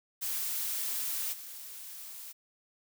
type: noise with level steps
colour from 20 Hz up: blue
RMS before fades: -34 / -45 dBFS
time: 0.21-2.33 s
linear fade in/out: 20 ms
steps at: 1.32 s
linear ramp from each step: 20 ms
effects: none